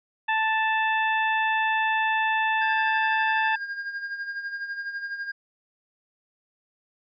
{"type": "harmonic tone", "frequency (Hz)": 880, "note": "A5", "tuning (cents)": 0, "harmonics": [1, 2, 3, 4], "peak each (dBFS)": [-24, -25, -30, -38], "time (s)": [0.28, 3.56], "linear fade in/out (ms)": 10}
{"type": "tone with tremolo", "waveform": "triangle", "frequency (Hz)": 1615, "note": "G#6", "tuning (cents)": -49, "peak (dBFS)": -26, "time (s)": [2.61, 5.32], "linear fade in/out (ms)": 10, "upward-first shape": "sine", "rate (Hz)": 12, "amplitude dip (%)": 60}
{"effects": ["resampled to 16000 Hz"]}